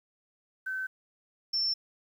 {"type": "tone pair in turn", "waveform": "sine", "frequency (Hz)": [1532, 5383], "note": ["G6", "E8"], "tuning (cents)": [-40, 35], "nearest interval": "octave + minor seventh", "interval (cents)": 2175, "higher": "second", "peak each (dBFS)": [-31, -26], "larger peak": "second", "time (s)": [[0.66, 0.87], [1.53, 1.74]], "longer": "neither", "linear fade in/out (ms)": 10, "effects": ["10-bit"]}